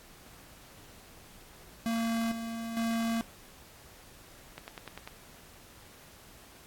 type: tone with tremolo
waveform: square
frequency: 228.6 Hz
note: A#3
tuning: 34 cents flat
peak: -29 dBFS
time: 1.86-3.21 s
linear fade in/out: 0 ms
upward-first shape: square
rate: 1.1 Hz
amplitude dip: 55%
type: click train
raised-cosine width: 0.3 ms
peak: -25 dBFS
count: 6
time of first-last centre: 4.58-5.075 s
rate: 10.1 Hz
effects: pink hiss -54 dBFS RMS until 6.66 s + AAC 64 kbps